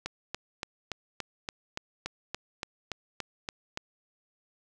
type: click train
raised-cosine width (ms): 0.2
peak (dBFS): -16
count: 14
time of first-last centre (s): 0.06-3.774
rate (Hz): 3.5
effects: none